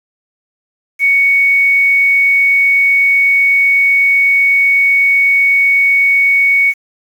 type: tone with quantisation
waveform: sine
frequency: 2228 Hz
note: C#7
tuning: 8 cents sharp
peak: -7 dBFS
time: 0.99-6.74 s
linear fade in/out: 50 ms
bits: 6
effects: none